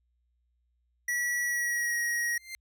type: tone with pitch glide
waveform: square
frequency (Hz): 1937 to 1893.9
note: B6 to A#6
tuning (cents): -34 to +27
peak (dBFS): -28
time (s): 1.08-2.38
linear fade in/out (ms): 5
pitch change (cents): -39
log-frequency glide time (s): 1.44-1.95
type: tone with exponential growth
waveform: sawtooth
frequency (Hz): 2093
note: C7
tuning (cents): 0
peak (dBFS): -31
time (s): 2.28-2.55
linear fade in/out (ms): 0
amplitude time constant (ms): 57
effects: added 60 Hz sine -70 dBFS peak until 2.6 s